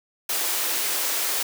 white high-pass noise, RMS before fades -25 dBFS, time 0.29-1.43 s, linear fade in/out 5 ms, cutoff 310 Hz, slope 24 dB/octave, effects none

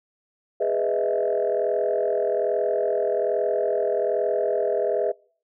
sine chord, E major seventh, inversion first, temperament just, 412 / 494.4 / 618.1 / 659.3 Hz, G#4 / B4 / D#5 / E5, -14 / +2 / -12 / 0 cents, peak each -25 dBFS, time 0.6-5.12 s, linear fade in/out 10 ms, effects noise-tail reverb RT60 0.5 s tail -26 dB re dry + tanh soft clip ceiling -13 dBFS

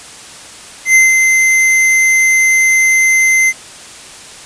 square tone with ADSR envelope, 2071 Hz, C7, 18 cents flat, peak -4 dBFS, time 0.85-3.53 s, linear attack 99 ms, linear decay 170 ms, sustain -4 dB, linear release 43 ms, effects white hiss -33 dBFS RMS until 4.45 s + resampled to 22050 Hz

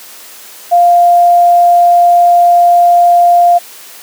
sine tone, 698.5 Hz, F5, in tune, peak -3 dBFS, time 0.71-3.59 s, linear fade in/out 20 ms, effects white hiss -33 dBFS RMS until 4.02 s + high-pass 300 Hz 12 dB/octave

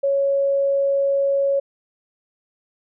sine tone, 554.4 Hz, C#5, in tune, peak -16 dBFS, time 0.03-1.6 s, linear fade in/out 10 ms, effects none

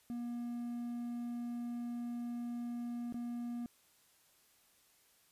triangle tone with dropouts, 238.9 Hz, A#3, 43 cents sharp, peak -36 dBFS, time 0.1-3.66 s, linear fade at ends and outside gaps 0 ms, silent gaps 3.124-3.143 s, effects white hiss -69 dBFS RMS until 5.31 s + resampled to 32000 Hz

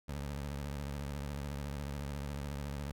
20% pulse tone with vibrato, 71 Hz, C#2, 42 cents sharp, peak -33 dBFS, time 0.08-2.92 s, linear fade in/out 10 ms, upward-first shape triangle, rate 14 Hz, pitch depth 130 cents each way, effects none

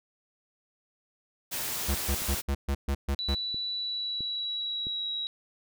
white noise, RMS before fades -33 dBFS, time 1.51-2.42 s, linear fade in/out 20 ms
square tone bursts, 69.3 Hz, C#2, in tune, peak -26 dBFS, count 8, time 1.88-3.35 s, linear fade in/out 10 ms, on 70 ms, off 130 ms
click train, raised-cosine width 3 ms, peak -29 dBFS, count 5, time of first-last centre 2.22-4.869 s, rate 1.51 Hz
sine tone with pitch glide, 3951 to 3863 Hz, B7 to B7, 0 to -39 cents, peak -30 dBFS, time 3.19-5.27 s, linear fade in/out 0 ms, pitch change -39 cents, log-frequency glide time 3.74-5.1 s
effects none

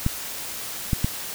clicks, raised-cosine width 5 ms, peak -8 dBFS, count 3, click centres 0.064 / 0.932 / 1.045 s, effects white hiss -33 dBFS RMS until 1.34 s

